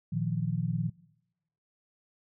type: chord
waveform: sine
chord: Bb suspended fourth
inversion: none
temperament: equal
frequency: 116.54 / 155.56 / 174.61 Hz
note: Bb2 / Eb3 / F3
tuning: 0 / 0 / 0 cents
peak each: -33 / -31 / -32 dBFS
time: 0.12-0.9 s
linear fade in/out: 10 ms
effects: noise-tail reverb RT60 0.9 s tail -23 dB re dry